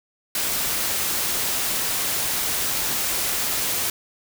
white noise, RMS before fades -24 dBFS, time 0.35-3.9 s, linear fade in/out 2 ms, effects none

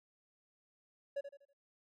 triangle tone with echo, 562 Hz, C#5, 24 cents sharp, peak -33 dBFS, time 1.16-1.21 s, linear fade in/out 10 ms, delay 81 ms, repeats 4, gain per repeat -9 dB, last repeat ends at 1.534 s, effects none

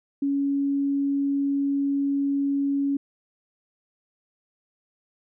sine tone, 279.5 Hz, C#4, 14 cents sharp, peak -21 dBFS, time 0.22-2.97 s, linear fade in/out 5 ms, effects none

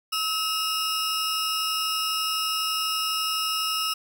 40% pulse tone cluster, 1292 / 2837 / 5240 Hz, E6 / F7 / E8, -35 / +27 / -11 cents, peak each -28 dBFS, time 0.12-3.94 s, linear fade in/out 10 ms, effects none

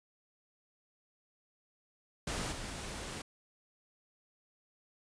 pink noise with level steps, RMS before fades -37 / -42 dBFS, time 2.27-3.22 s, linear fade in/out 5 ms, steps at 2.51 s, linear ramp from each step 20 ms, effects resampled to 22050 Hz

